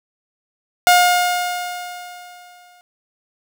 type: tone with exponential decay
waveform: sawtooth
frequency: 714 Hz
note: F5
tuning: 38 cents sharp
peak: -4 dBFS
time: 0.87-2.81 s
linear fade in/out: 0 ms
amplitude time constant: 420 ms
effects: none